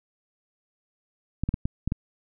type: clicks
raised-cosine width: 5 ms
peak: -13 dBFS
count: 6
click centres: 1.436 / 1.49 / 1.541 / 1.655 / 1.876 / 1.921 s
effects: none